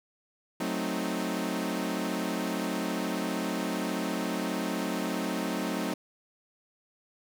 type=chord; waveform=sawtooth; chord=F# diminished seventh; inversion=none; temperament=equal; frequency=185 / 220 / 261.6 / 311.1 Hz; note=F#3 / A3 / C4 / Eb4; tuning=0 / 0 / 0 / 0 cents; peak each=-31 dBFS; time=0.6-5.94 s; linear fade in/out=5 ms; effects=none